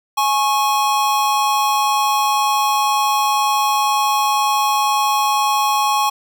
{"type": "tone pair together", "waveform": "square", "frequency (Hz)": [838, 1096], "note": ["G#5", "C#6"], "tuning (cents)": [15, -20], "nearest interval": "perfect fourth", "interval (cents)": 465, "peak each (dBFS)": -18, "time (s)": [0.17, 6.1], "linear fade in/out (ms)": 10, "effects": []}